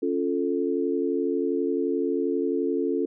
sine chord, Db augmented, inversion none, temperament equal, 277.2 / 349.2 / 440 Hz, Db4 / F4 / A4, 0 / 0 / 0 cents, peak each -27 dBFS, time 0.02-3.06 s, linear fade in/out 10 ms, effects none

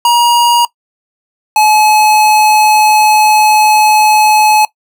square tone pair in turn, 951 / 854.6 Hz, A#5 / G#5, +34 / +49 cents, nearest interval major second, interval 185 cents, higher first, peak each -6 dBFS, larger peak neither, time 0.05-0.65 / 1.56-4.65 s, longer second, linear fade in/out 2 ms, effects noise-tail reverb RT60 0.1 s tail -20 dB re dry

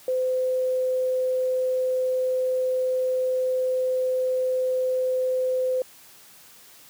sine tone, 512 Hz, C5, 38 cents flat, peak -21 dBFS, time 0.08-5.82 s, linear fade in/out 2 ms, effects white hiss -50 dBFS RMS until 6.89 s + high-pass 80 Hz 12 dB/octave

